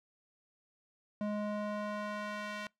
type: tone with band-pass filter sweep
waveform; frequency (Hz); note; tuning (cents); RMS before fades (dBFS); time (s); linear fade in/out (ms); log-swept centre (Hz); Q
square; 208.9; G#3; +10; -38; 1.21-2.67; 0; 430 to 2100; 0.86
effects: noise-tail reverb RT60 0.2 s tail -25 dB re dry